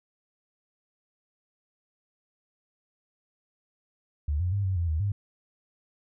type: tone with pitch steps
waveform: sine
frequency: 73.5 / 89.5 / 100.4 / 94.6 / 85.4 / 78.4 / 101.2 Hz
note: D2 / F2 / G2 / F#2 / F2 / D#2 / G#2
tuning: +2 / +43 / +42 / +39 / -38 / +14 / -44 cents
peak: -24 dBFS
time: 4.28-5.12 s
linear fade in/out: 5 ms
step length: 120 ms
effects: none